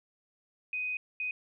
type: tone bursts at uneven times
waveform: sine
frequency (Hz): 2500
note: D#7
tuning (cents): +8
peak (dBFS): -31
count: 2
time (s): 0.73-0.97 / 1.2-1.31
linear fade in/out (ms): 2
effects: none